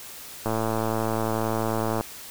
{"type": "click train", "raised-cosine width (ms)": 1, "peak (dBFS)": -12, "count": 173, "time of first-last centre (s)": [0.46, 2.01], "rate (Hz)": 111, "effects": ["white hiss -41 dBFS RMS until 2.3 s"]}